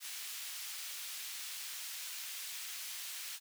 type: high-pass noise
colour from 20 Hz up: pink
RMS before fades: -44 dBFS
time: 0-3.4 s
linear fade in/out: 50 ms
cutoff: 2600 Hz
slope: 12 dB/octave
effects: none